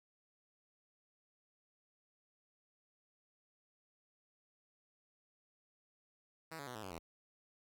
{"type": "tone with pitch steps", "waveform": "5% pulse", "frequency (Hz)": [161.3, 141.23, 123.66, 108.28, 94.81, 83.01], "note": ["E3", "C#3", "B2", "A2", "F#2", "E2"], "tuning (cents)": [-37, 33, 3, -27, 43, 13], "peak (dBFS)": -34, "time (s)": [6.51, 6.99], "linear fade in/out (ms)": 10, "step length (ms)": 80, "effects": []}